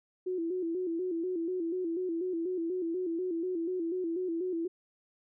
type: tone with vibrato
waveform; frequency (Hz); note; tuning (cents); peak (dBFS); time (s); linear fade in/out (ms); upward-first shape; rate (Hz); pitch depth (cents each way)
sine; 349.2; F4; 0; -30; 0.26-4.68; 10; square; 4.1; 88
effects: none